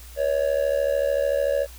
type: tone with amplitude modulation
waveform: triangle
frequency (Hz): 560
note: C#5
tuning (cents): +18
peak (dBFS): -14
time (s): 0.16-1.67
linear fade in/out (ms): 50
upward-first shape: sine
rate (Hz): 73.5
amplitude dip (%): 85
effects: added 60 Hz sine -41 dBFS peak until 1.78 s + white hiss -47 dBFS RMS until 1.78 s